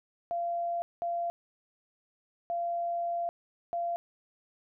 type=tone bursts at uneven times; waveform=sine; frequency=688 Hz; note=F5; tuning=26 cents flat; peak=-29 dBFS; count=4; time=0.31-0.82 / 1.02-1.3 / 2.5-3.29 / 3.73-3.96 s; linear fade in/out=0 ms; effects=none